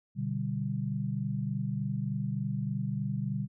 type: chord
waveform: sine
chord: G major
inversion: first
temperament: equal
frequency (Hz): 123.47 / 146.83 / 196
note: B2 / D3 / G3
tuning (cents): 0 / 0 / 0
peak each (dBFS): -34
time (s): 0.15-3.48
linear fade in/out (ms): 50
effects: none